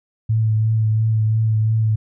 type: tone with vibrato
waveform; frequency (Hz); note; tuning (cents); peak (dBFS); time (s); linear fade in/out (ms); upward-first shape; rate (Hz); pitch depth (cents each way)
sine; 110; A2; 0; -14; 0.29-1.96; 10; triangle; 2.9; 25
effects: none